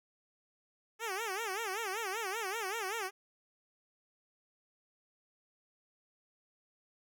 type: tone with vibrato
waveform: 10% pulse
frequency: 415.7 Hz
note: G#4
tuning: 2 cents sharp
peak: -27 dBFS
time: 0.99-3.11 s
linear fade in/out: 50 ms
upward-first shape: sine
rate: 5.2 Hz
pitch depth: 200 cents each way
effects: none